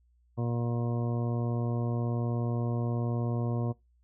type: harmonic tone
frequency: 118.9 Hz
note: A#2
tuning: 35 cents sharp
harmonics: 1 / 2 / 3 / 4 / 5 / 6 / 8 / 9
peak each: -29 / -35 / -39 / -41 / -43 / -45 / -47 / -48 dBFS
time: 0.37-3.73 s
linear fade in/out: 20 ms
effects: noise-tail reverb RT60 0.2 s tail -21 dB re dry + added 60 Hz sine -63 dBFS peak until 4.03 s